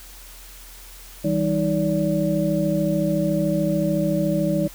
sine tone cluster, 161.3 / 195 / 312.9 / 576 Hz, E3 / G3 / D#4 / D5, -37 / -9 / +10 / -34 cents, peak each -24 dBFS, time 1.24-4.68 s, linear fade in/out 10 ms, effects added 42 Hz sine -43 dBFS peak until 4.74 s + white hiss -44 dBFS RMS until 4.74 s

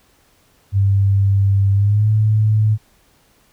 sine tone with pitch glide, 98.7 to 107.63 Hz, G2 to A2, +12 to -38 cents, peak -11 dBFS, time 0.72-2.78 s, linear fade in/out 50 ms, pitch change +150 cents, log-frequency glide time 1.73-2.09 s, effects pink hiss -56 dBFS RMS until 3.52 s

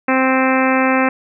harmonic tone, 261.6 Hz, C4, in tune, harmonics 1 / 2 / 3 / 4 / 5 / 6 / 7 / 8 / 9 / 10, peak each -16 / -19 / -21 / -22 / -23 / -24 / -24 / -25 / -26 / -26 dBFS, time 0.08-1.09 s, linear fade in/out 5 ms, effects none

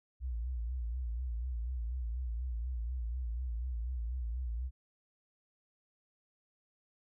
sine tone with vibrato, 60.1 Hz, B1, 46 cents flat, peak -33 dBFS, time 0.2-4.71 s, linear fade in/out 50 ms, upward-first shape sine, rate 4.1 Hz, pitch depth 120 cents each way, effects tanh soft clip ceiling -29 dBFS

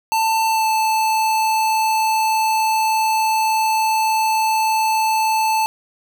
square tone with pitch glide, 890 to 878.3 Hz, A5 to A5, +20 to -3 cents, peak -16 dBFS, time 0.12-5.66 s, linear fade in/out 0 ms, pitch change -23 cents, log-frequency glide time 0.48-0.67 s, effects none

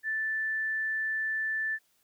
sine tone, 1760 Hz, A6, in tune, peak -28 dBFS, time 0.03-1.79 s, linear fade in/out 50 ms, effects white hiss -70 dBFS RMS until 2.03 s

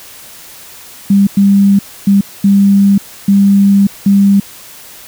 sine tone bursts at uneven times, 198.8 Hz, G3, 25 cents sharp, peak -4 dBFS, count 6, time 1.1-1.27 / 1.37-1.79 / 2.07-2.21 / 2.44-2.98 / 3.28-3.87 / 4.06-4.4 s, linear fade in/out 5 ms, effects white hiss -34 dBFS RMS until 5.07 s

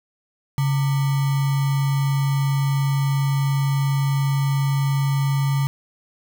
sine tone with sample-and-hold, 138.59 Hz, C#3, in tune, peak -17 dBFS, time 0.58-5.67 s, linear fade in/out 0 ms, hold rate 1050 Hz, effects none

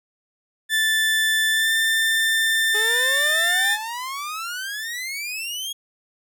30% pulse tone with pitch glide, 1760 to 1788.7 Hz, A6 to A6, 0 to +28 cents, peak -15 dBFS, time 0.69-3.78 s, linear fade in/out 50 ms, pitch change +28 cents, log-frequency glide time 1.51-1.72 s
sawtooth exponential sweep, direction up, 415.3 to 3322 Hz, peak -24 dBFS, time 2.74-5.73 s, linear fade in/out 10 ms
effects none

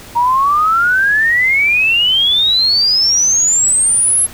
sine exponential sweep, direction up, 934 to 11175 Hz, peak -9 dBFS, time 0.15-4.27 s, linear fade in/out 20 ms, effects added 97 Hz sine -44 dBFS peak until 4.33 s + pink hiss -35 dBFS RMS until 4.33 s

